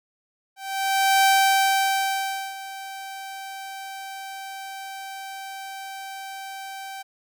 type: tone with ADSR envelope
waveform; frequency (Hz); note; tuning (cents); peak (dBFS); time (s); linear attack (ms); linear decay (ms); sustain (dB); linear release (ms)
sawtooth; 777; G5; -16; -11; 0.56-7.03; 680; 1300; -19; 16
effects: none